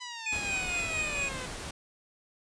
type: exponential sweep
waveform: 10% pulse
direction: down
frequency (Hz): 1004 to 498.4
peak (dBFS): -30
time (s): 0-1.47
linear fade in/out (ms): 20
type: tone with tremolo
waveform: square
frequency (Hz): 2489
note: D#7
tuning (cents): 0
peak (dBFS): -29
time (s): 0.26-1.29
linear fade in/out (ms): 5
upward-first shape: triangle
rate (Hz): 4.4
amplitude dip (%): 55
type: noise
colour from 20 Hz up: pink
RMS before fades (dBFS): -39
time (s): 0.32-1.71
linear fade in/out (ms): 5
effects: resampled to 22050 Hz